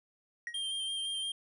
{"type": "tone with exponential decay", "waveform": "triangle", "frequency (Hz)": 1892, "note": "A#6", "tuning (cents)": 25, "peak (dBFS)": -31, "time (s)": [0.47, 0.61], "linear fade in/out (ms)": 1, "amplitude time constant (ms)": 29}
{"type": "tone with vibrato", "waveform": "square", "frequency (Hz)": 3177, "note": "G7", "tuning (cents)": 23, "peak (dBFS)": -34, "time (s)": [0.54, 1.32], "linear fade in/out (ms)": 5, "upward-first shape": "square", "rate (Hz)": 5.8, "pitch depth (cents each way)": 13}
{"effects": ["resampled to 24000 Hz"]}